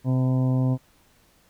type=harmonic tone with a mistuned harmonic; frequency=129.1 Hz; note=C3; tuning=23 cents flat; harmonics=1 / 2 / 3 / 4 / 5 / 6 / 7 / 8; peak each=-20 / -25 / -41 / -36 / -38 / -45 / -44 / -45 dBFS; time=0.04-0.78 s; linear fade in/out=50 ms; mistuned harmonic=8; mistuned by=-41 cents; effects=pink hiss -60 dBFS RMS until 1.49 s